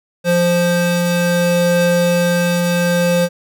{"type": "tone pair together", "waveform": "square", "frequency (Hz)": [174.61, 523.2], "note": ["F3", "C5"], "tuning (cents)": [0, 0], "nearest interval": "octave + perfect fifth", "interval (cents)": 1900, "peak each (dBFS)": -16, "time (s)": [0.24, 3.29], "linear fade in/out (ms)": 50, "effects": []}